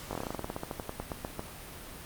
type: slowing click train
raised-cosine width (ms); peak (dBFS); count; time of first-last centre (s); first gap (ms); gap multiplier
1; -20; 21; 0.11-1.394; 20; 1.11
effects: pink hiss -45 dBFS RMS until 2.05 s + Opus 48 kbps